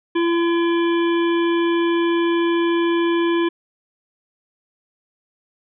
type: harmonic tone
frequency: 339.2 Hz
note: E4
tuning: 50 cents sharp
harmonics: 1 / 3 / 5 / 7 / 9 / 10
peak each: -16 / -26 / -30 / -33 / -35 / -36 dBFS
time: 0.15-3.49 s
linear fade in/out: 10 ms
effects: none